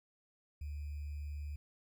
sine tone with sample-and-hold, 73.42 Hz, D2, in tune, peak -39 dBFS, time 0.61-1.56 s, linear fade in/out 5 ms, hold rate 2450 Hz, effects none

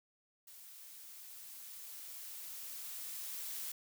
blue noise with level ramp, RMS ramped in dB -55 to -42 dBFS, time 0.47-3.72 s, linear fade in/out 5 ms, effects none

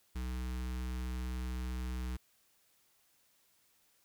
square tone with notch filter, 62.3 Hz, B1, 16 cents sharp, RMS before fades -38 dBFS, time 0.15-2.17 s, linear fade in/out 10 ms, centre 600 Hz, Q 1.2, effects white hiss -71 dBFS RMS until 4.04 s

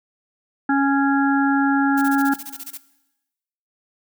harmonic tone, 276.9 Hz, C#4, 2 cents flat, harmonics 1 / 3 / 5 / 6, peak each -17 / -22 / -24 / -25 dBFS, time 0.69-2.34 s, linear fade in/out 5 ms
blue noise bursts, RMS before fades -33 dBFS, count 12, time 1.97-2.777 s, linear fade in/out 10 ms, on 48 ms, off 21 ms
effects noise-tail reverb RT60 1.0 s tail -17 dB re dry

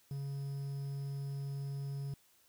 triangle tone with quantisation, 139 Hz, C#3, 5 cents sharp, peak -35 dBFS, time 0.11-2.14 s, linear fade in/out 2 ms, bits 10, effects white hiss -68 dBFS RMS until 2.48 s

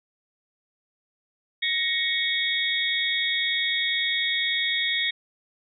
sine tone cluster, 1885 / 2215 / 3362 / 3702 Hz, A#6 / C#7 / G#7 / A#7, +19 / -2 / +20 / -13 cents, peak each -28 dBFS, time 1.62-5.11 s, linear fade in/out 10 ms, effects none

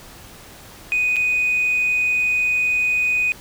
sine tone with dropouts, 2489 Hz, D#7, in tune, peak -15 dBFS, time 0.92-3.32 s, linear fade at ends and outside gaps 0 ms, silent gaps 1.16-1.166 s, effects tanh soft clip ceiling -13 dBFS + pink hiss -42 dBFS RMS until 3.4 s

